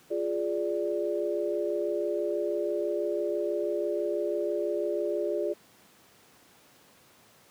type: chord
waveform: sine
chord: D diminished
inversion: first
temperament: equal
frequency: 349.2 / 415.3 / 587.3 Hz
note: F4 / Ab4 / D5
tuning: 0 / 0 / 0 cents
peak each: -31 dBFS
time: 0.1-5.54 s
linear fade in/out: 20 ms
effects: pink hiss -58 dBFS RMS until 7.5 s + high-pass 150 Hz 12 dB/octave